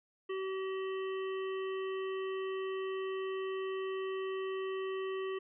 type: harmonic tone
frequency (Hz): 381.7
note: G4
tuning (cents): -46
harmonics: 1 / 3 / 5 / 7 / 8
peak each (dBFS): -35 / -45 / -49 / -52 / -53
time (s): 0.29-5.39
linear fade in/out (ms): 10
effects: none